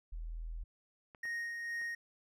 sine tone, 40.9 Hz, E1, 13 cents flat, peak -39 dBFS, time 0.12-0.64 s, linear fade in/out 10 ms
clicks, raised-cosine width 0.5 ms, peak -38 / -39 / -43 dBFS, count 3, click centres 1.148 / 1.254 / 1.816 s
triangle tone with tremolo, 1864.7 Hz, A#6, in tune, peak -34 dBFS, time 1.23-1.95 s, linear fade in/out 5 ms, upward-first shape sine, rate 2.2 Hz, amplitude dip 35%
effects none

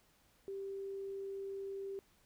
sine tone, 392 Hz, G4, in tune, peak -40 dBFS, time 0.48-1.99 s, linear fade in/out 0 ms, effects pink hiss -70 dBFS RMS until 2.25 s

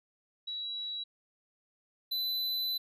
sine / square tone pair in turn, 3901 / 4006 Hz, B7 / B7, -22 / +24 cents, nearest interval unison, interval 46 cents, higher second, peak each -35 / -31 dBFS, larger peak second, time 0.47-1.04 / 2.11-2.78 s, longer second, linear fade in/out 10 ms, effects none

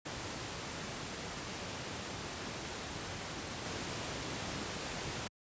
pink noise with level steps, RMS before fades -41 / -39 dBFS, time 0.05-5.28 s, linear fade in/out 10 ms, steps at 3.65 s, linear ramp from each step 2 ms, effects high-pass 80 Hz 12 dB/octave + resampled to 16000 Hz

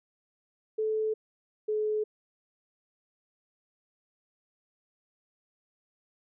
sine tone pair in turn, 435 / 427.5 Hz, A4 / A4, -20 / -50 cents, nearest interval unison, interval 30 cents, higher first, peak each -26 dBFS, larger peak neither, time 0.78-1.14 / 1.68-2.04 s, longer neither, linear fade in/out 10 ms, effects none

